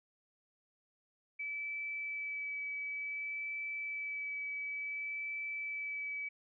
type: tone with vibrato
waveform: sine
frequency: 2300 Hz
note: D7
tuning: 37 cents flat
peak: -37 dBFS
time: 1.39-6.29 s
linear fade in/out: 10 ms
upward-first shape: sine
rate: 0.56 Hz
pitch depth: 10 cents each way
effects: none